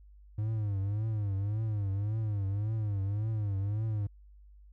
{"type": "tone with vibrato", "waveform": "triangle", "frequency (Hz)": 103.83, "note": "G#2", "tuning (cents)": 0, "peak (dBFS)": -27, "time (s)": [0.38, 4.07], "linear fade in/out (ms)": 5, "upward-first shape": "triangle", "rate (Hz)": 1.8, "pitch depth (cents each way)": 140, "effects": ["added 50 Hz sine -52 dBFS peak until 4.72 s"]}